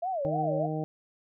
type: tone with vibrato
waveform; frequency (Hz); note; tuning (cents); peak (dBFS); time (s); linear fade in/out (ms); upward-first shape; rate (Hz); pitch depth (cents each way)
sine; 649; E5; -27; -28; 0.02-0.67; 10; sine; 3.3; 290
type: harmonic tone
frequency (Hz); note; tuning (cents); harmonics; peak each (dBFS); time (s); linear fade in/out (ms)
155.56; D#3; 0; 1 / 2 / 3 / 4 / 5; -32 / -35 / -37 / -38 / -39; 0.25-0.84; 0
effects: none